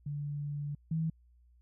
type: tone pair in turn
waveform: sine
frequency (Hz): 145.3 / 160.89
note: D3 / E3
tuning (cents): -18 / -42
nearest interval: major second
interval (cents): 176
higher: second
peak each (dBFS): -34 / -29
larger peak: second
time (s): 0.06-0.75 / 0.91-1.1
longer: first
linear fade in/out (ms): 5
effects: added 60 Hz sine -60 dBFS peak until 1.61 s